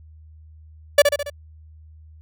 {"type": "tone with echo", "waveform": "45% pulse", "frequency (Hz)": 577, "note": "D5", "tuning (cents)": -31, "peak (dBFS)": -8, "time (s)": [0.98, 1.02], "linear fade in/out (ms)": 5, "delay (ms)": 70, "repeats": 4, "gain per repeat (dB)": -5, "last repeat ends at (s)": 1.3, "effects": ["added 78 Hz sine -43 dBFS peak until 2.21 s"]}